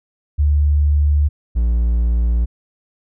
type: tone pair in turn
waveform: sine / triangle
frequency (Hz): 73.42 / 58.27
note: D2 / A#1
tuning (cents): 0 / 0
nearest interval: major third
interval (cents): 400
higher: first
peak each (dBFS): -11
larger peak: neither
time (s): 0.38-1.29 / 1.55-2.46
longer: neither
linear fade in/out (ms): 20
effects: none